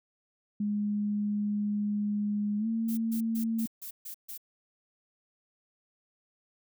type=tone with pitch glide; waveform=sine; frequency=207.2 to 226 Hz; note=G#3 to A3; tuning=-4 to +47 cents; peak=-27 dBFS; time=0.6-3.66 s; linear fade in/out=5 ms; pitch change=+151 cents; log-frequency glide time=2.58-2.67 s
type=noise bursts; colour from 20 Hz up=violet; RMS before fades=-41 dBFS; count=7; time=2.88-4.378 s; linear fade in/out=10 ms; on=94 ms; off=140 ms
effects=none